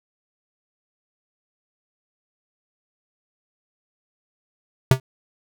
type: tone with exponential decay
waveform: square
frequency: 130.9 Hz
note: C3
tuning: 1 cent sharp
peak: -8 dBFS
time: 4.91-5 s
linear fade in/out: 2 ms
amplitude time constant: 19 ms
effects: none